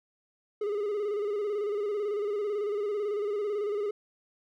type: tone with vibrato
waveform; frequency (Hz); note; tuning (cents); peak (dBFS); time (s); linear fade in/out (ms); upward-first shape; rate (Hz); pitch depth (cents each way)
triangle; 413.7; G#4; -7; -26; 0.61-3.91; 5; square; 18; 48
effects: none